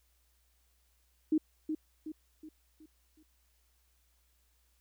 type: tone with echo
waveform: sine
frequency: 311.1 Hz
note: D#4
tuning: in tune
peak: -24 dBFS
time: 1.32-1.38 s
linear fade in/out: 5 ms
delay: 370 ms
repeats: 5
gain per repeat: -7 dB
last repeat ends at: 3.23 s
effects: added 60 Hz sine -70 dBFS peak until 4.8 s + white hiss -74 dBFS RMS until 4.8 s